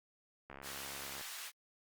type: click train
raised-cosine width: 0.5 ms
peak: -33 dBFS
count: 50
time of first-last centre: 0.5-1.21 s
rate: 69 Hz
type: high-pass noise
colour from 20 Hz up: pink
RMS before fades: -46 dBFS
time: 0.62-1.52 s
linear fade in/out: 50 ms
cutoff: 1500 Hz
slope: 12 dB/octave
effects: Opus 48 kbps